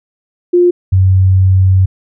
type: tone pair in turn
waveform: sine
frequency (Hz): 353.3 / 94.26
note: F4 / F#2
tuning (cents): +20 / +33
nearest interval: octave + major seventh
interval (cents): 2287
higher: first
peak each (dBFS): -5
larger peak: neither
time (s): 0.53-0.71 / 0.92-1.86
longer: second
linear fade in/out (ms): 10
effects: none